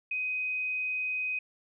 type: tone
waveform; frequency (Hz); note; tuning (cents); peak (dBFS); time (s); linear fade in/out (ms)
sine; 2510; D#7; +15; -29; 0.11-1.39; 5
effects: none